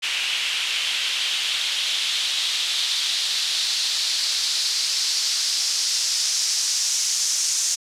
white noise with band-pass filter sweep, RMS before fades -23 dBFS, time 0.02-7.76 s, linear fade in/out 20 ms, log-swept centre 2800 to 6200 Hz, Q 2.6, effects low-pass 10000 Hz 12 dB/octave

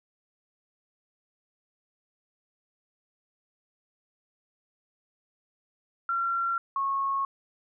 sine tone pair in turn, 1368 / 1095.5 Hz, F6 / C#6, -36 / -21 cents, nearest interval major third, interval 385 cents, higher first, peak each -25 dBFS, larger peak neither, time 6.09-6.58 / 6.76-7.25 s, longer neither, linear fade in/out 2 ms, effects none

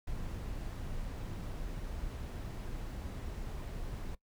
brown noise, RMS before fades -40 dBFS, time 0.07-4.15 s, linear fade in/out 5 ms, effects noise-tail reverb RT60 0.1 s tail -20 dB re dry

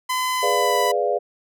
sawtooth tone with pitch glide, 1016 to 991.1 Hz, B5 to B5, +49 to +6 cents, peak -17 dBFS, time 0.09-0.92 s, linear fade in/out 10 ms, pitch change -43 cents, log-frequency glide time 0.33-0.76 s
sine chord, G# diminished seventh, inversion none, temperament equal, 415.3 / 493.9 / 587.3 / 698.5 Hz, G#4 / B4 / D5 / F5, 0 / 0 / 0 / 0 cents, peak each -24 dBFS, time 0.42-1.19 s, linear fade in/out 20 ms
effects none

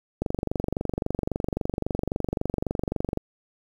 click train, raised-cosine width 2 ms, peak -12 dBFS, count 71, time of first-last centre 0.22-3.174 s, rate 23.7 Hz, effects 8-bit

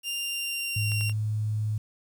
sawtooth tone with pitch glide, 2794 to 2757 Hz, F7 to F7, 0 to -23 cents, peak -26 dBFS, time 0.03-1.13 s, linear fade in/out 50 ms, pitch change -23 cents, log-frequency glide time 0.17-0.94 s
sine tone, 107.2 Hz, A2, 45 cents flat, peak -25 dBFS, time 0.76-1.78 s, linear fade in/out 5 ms
clicks, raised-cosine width 0.3 ms, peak -26 dBFS, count 3, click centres 0.919 / 1.01 / 1.096 s
effects 9-bit

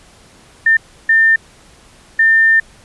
sine tone bursts at uneven times, 1800 Hz, A6, 39 cents sharp, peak -7 dBFS, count 3, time 0.66-0.77 / 1.09-1.36 / 2.19-2.6 s, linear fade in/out 5 ms, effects pink hiss -45 dBFS RMS until 2.84 s + resampled to 24000 Hz

